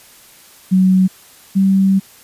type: tone pair in turn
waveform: sine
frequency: 187 / 193.04 Hz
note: F#3 / G3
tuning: +19 / -26 cents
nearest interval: minor second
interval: 55 cents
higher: second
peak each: -8 / -9 dBFS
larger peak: first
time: 0.71-1.08 / 1.55-2 s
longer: second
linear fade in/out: 20 ms
effects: white hiss -44 dBFS RMS until 2.23 s + resampled to 32000 Hz